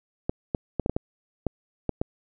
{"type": "clicks", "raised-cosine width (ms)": 2, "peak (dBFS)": -11, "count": 9, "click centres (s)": [0.295, 0.548, 0.797, 0.861, 0.896, 0.965, 1.467, 1.893, 2.015], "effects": []}